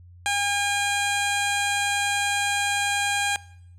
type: tone with low-pass filter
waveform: 15% pulse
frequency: 809 Hz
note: G#5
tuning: 46 cents flat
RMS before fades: -24 dBFS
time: 0.26-3.36 s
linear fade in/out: 0 ms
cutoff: 8600 Hz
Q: 1.6
effects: noise-tail reverb RT60 0.7 s tail -21 dB re dry + added 88 Hz sine -45 dBFS peak until 3.78 s